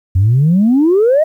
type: exponential sweep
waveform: sine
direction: up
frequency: 88 to 650 Hz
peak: -6 dBFS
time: 0.15-1.24 s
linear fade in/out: 10 ms
effects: tanh soft clip ceiling -4 dBFS + 8-bit